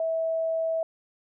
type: tone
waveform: sine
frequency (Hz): 651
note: E5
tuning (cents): -22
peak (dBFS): -24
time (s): 0-0.83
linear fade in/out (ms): 2
effects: none